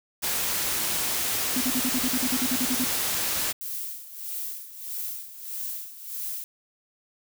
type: noise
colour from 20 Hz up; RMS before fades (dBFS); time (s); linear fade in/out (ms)
white; -27; 0.22-3.53; 20
type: tone bursts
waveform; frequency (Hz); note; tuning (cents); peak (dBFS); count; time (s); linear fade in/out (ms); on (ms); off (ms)
sine; 253.3; B3; +44; -24; 14; 1.56-2.844; 5; 49; 46
type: noise with tremolo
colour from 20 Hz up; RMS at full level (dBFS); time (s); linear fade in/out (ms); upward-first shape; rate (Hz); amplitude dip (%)
violet; -32; 3.61-6.44; 0; sine; 1.6; 75
effects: none